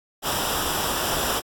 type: noise with comb filter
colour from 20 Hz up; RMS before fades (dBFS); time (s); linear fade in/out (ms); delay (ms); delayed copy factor
pink; -25; 0.22-1.42; 50; 0.46; -0.65
effects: AAC 64 kbps